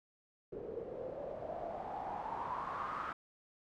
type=noise with low-pass filter sweep; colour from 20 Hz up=white; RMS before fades=-42 dBFS; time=0.52-3.13 s; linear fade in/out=5 ms; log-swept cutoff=420 to 1300 Hz; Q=6.7; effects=none